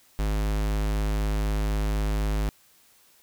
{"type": "tone", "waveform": "square", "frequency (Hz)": 52, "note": "G#1", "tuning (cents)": 3, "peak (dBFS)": -24, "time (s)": [0.19, 2.49], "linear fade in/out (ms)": 0, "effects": ["white hiss -59 dBFS RMS until 3.22 s"]}